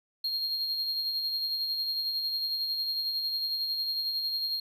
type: tone with tremolo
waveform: triangle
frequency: 4236 Hz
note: C8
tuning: 21 cents sharp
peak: -26 dBFS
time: 0.24-4.6 s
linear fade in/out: 5 ms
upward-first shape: sine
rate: 11 Hz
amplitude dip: 35%
effects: none